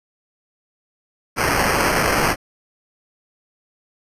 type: noise with sample-and-hold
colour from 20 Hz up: violet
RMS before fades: -18 dBFS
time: 1.36-2.36 s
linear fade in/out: 50 ms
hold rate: 3675 Hz
effects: resampled to 32000 Hz